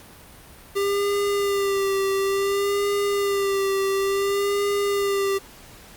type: tone with vibrato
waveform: square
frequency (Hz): 397.3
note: G4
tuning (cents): +23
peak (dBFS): -21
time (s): 0.75-5.39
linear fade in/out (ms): 20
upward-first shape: sine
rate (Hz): 0.57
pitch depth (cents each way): 33
effects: pink hiss -46 dBFS RMS until 5.96 s + Opus 48 kbps